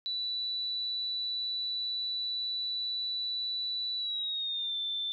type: tone with pitch glide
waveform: sine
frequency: 3959 to 3548 Hz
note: B7 to A7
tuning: +3 to +14 cents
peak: -31 dBFS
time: 0.06-5.12 s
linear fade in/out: 0 ms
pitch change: -189 cents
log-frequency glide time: 3.97-4.76 s
effects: none